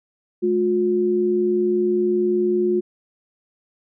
sine tone pair together, 212.9 / 358.1 Hz, G#3 / F4, +43 / +43 cents, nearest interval major sixth, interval 900 cents, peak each -24 / -17 dBFS, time 0.42-2.81 s, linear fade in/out 20 ms, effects none

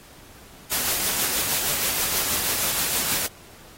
white noise with tremolo, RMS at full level -23 dBFS, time 0.71-3.27 s, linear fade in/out 10 ms, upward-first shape sine, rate 6.3 Hz, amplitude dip 30%, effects pink hiss -48 dBFS RMS until 3.77 s + AAC 48 kbps

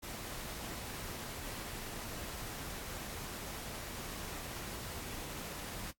pink noise, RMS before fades -44 dBFS, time 0.02-5.92 s, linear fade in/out 20 ms, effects noise-tail reverb RT60 0.1 s tail -18 dB re dry + AAC 64 kbps

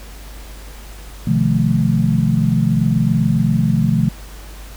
sine tone cluster, 126.8 / 153.9 / 174.5 / 217.2 Hz, B2 / D#3 / F3 / A3, +46 / -19 / -1 / -22 cents, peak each -18 dBFS, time 1.27-4.09 s, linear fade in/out 5 ms, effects added 50 Hz sine -33 dBFS peak until 4.76 s + pink hiss -40 dBFS RMS until 4.76 s

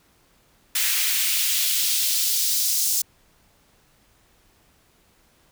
white noise with high-pass filter sweep, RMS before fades -22 dBFS, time 0.75-3.02 s, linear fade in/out 5 ms, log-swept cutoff 2000 to 5700 Hz, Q 1.3, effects pink hiss -60 dBFS RMS until 5.51 s

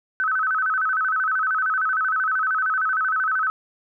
sine tone with vibrato, 1396.9 Hz, F6, in tune, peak -19 dBFS, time 0.2-3.5 s, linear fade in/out 0 ms, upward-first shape square, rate 13 Hz, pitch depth 150 cents each way, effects none

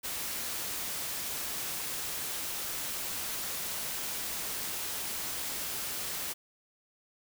white noise, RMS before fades -36 dBFS, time 0.03-6.34 s, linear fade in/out 20 ms, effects none

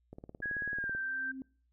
click train, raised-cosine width 2 ms, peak -33 dBFS, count 16, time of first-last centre 0.13-0.95 s, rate 18.3 Hz
sine tone with pitch glide, 1659 to 1565.9 Hz, G#6 to G6, -2 to -2 cents, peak -33 dBFS, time 0.42-1.32 s, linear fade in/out 10 ms, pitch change -100 cents, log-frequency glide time 0.74-0.92 s
sine tone with exponential growth, 264.5 Hz, C4, 19 cents sharp, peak -37 dBFS, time 0.86-1.42 s, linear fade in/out 1 ms, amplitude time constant 120 ms
effects noise-tail reverb RT60 0.4 s tail -24 dB re dry + added 60 Hz sine -70 dBFS peak until 1.72 s

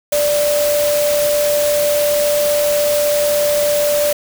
sine tone in noise, 587.3 Hz, D5, in tune, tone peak -13 dBFS, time 0.12-4.13 s, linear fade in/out 5 ms, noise white, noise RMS -22 dBFS, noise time 0.12-4.13 s, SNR +6 dB, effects none

